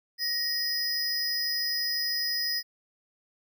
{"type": "tone pair together", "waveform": "square", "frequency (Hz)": [1882, 5024], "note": ["A#6", "D#8"], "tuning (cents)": [16, 16], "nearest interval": "octave + perfect fourth", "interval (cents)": 1700, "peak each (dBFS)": [-35, -28], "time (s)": [0.18, 2.63], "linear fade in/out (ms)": 50, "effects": []}